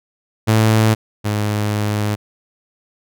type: tone pair in turn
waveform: sawtooth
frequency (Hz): 110 / 104.92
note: A2 / G#2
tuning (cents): 0 / +18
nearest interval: minor second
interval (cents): 82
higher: first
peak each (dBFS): -7 / -13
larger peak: first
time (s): 0.47-0.95 / 1.24-2.16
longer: second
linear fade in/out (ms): 20
effects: none